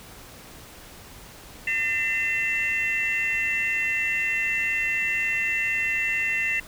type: tone cluster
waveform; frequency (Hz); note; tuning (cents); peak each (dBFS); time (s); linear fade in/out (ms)
sine; 1803 / 2047 / 2699; A6 / C7 / E7; +42 / -38 / +40; -28 / -25 / -25; 1.67-6.6; 5
effects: tanh soft clip ceiling -16 dBFS + pink hiss -45 dBFS RMS until 6.67 s